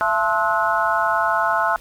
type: tone cluster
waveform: sine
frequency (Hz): 674 / 872 / 1057 / 1296 / 1467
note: E5 / A5 / C6 / E6 / F#6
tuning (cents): +38 / -16 / +17 / -30 / -15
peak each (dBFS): -23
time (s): 0.01-1.76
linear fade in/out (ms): 0
effects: pink hiss -46 dBFS RMS until 1.8 s

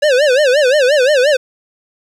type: tone with vibrato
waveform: square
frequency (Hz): 549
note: C#5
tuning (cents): -17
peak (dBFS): -9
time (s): 0.02-1.37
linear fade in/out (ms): 10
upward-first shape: sine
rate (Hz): 5.7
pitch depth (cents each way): 190
effects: low-pass 6000 Hz 12 dB/octave + 7-bit

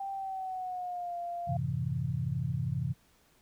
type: tone with pitch glide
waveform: sine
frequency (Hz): 784 to 694.4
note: G5 to F5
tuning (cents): 0 to -10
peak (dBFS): -34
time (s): 0-1.57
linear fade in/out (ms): 5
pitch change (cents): -210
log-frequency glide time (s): 0.12-1.17
type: chord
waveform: sine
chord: F# half-diminished seventh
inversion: none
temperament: equal with one note detuned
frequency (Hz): 92.5 / 110 / 132.26 / 164.81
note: F#2 / A2 / C3 / E3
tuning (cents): 0 / 0 / +19 / 0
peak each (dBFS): -38 / -38 / -32 / -36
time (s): 1.47-2.94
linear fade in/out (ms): 20
effects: pink hiss -66 dBFS RMS until 3.41 s

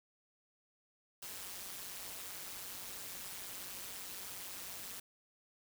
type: noise with amplitude modulation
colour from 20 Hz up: white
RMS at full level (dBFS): -43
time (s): 1.22-5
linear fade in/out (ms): 5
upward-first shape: sine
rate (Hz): 189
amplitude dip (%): 75
effects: none

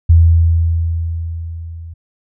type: tone with level ramp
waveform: sine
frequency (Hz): 83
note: E2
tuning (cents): +12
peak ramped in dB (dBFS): -3 to -28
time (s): 0.09-1.94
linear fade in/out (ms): 10
effects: none

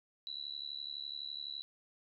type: tone with amplitude modulation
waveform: sine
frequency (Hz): 3951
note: B7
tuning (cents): 0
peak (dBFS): -36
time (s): 0.27-1.62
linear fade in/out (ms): 0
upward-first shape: sine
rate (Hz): 71.9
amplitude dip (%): 100
effects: none

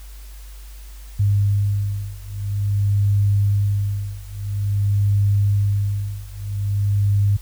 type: beating tone pair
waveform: sine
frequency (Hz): 100.8 / 101.29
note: G2 / G#2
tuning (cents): +49 / -43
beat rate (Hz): 0.49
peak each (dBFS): -19 / -20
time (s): 1.19-7.37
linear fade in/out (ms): 10
effects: added 50 Hz sine -35 dBFS peak until 7.41 s + white hiss -48 dBFS RMS until 7.41 s

